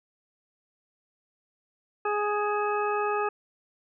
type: harmonic tone with a mistuned harmonic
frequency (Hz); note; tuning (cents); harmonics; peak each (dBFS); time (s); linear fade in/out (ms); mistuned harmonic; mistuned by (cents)
415.7; G#4; +2; 1 / 2 / 3 / 4 / 6; -28 / -30 / -30 / -37 / -38; 2.05-3.29; 5; 6; +50
effects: none